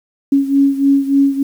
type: beating tone pair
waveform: sine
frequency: 276.1 / 279.5 Hz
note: C#4 / C#4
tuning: -7 / +14 cents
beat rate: 3.4 Hz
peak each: -11 / -15 dBFS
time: 0.32-1.43 s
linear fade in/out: 5 ms
effects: 7-bit